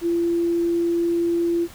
sine tone, 340.7 Hz, F4, 43 cents flat, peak -18 dBFS, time 0.01-1.68 s, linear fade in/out 50 ms, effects pink hiss -44 dBFS RMS until 1.74 s

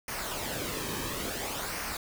pink noise with flanger, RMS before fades -35 dBFS, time 0.08-1.97 s, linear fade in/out 2 ms, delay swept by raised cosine 0.26 to 1.46 ms, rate 0.58 Hz, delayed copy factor -0.55, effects none

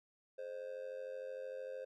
triangle tone with amplitude modulation, 523.3 Hz, C5, in tune, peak -37 dBFS, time 0.38-1.85 s, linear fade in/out 10 ms, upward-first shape sine, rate 93.2 Hz, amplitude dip 80%, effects none

